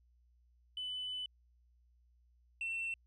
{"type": "tone pair in turn", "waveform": "sine", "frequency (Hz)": [3002, 2696], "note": ["F#7", "E7"], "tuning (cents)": [24, 38], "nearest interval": "major second", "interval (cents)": 186, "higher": "first", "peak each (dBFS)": [-37, -34], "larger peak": "second", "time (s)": [[0.77, 1.26], [2.61, 2.94]], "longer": "first", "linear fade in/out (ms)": 2, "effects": ["tanh soft clip ceiling -34 dBFS", "added 60 Hz sine -66 dBFS peak until 3.06 s"]}